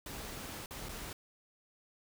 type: noise with dropouts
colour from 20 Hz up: pink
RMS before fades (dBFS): -44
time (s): 0.06-1.13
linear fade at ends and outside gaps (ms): 2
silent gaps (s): 0.66-0.708 / 0.887-0.891
effects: none